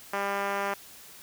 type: tone with band-pass filter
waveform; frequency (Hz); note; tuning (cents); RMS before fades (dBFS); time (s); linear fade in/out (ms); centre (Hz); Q
5% pulse; 199.4; G3; +30; -30; 0.13-0.74; 5; 760; 0.64
effects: white hiss -49 dBFS RMS until 1.22 s